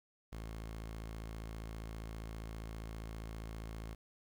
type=tone; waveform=sawtooth; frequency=55 Hz; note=A1; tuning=in tune; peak=-39 dBFS; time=0.32-3.95 s; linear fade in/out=10 ms; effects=11-bit